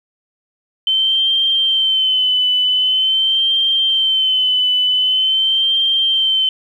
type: tone with vibrato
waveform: sine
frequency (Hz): 3080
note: G7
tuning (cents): -31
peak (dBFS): -12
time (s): 0.87-6.49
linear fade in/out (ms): 2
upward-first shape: sine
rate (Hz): 0.45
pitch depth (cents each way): 46
effects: 8-bit